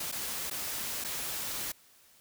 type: noise with dropouts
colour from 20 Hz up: white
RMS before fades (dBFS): -36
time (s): 0-1.72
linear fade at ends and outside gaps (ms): 5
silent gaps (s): 0.116-0.123 / 0.5-0.51 / 1.041-1.045
effects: white hiss -61 dBFS RMS until 2.2 s